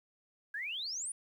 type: exponential sweep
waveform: sine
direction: up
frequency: 1591 to 9900 Hz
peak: -36 dBFS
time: 0.54-1.12 s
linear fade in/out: 5 ms
effects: 11-bit